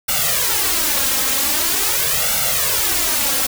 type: noise with flanger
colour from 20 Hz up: white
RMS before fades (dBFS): -18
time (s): 0.08-3.47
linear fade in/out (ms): 10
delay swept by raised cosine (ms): 1.4 to 3.8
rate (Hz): 0.44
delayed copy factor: +0.9
effects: none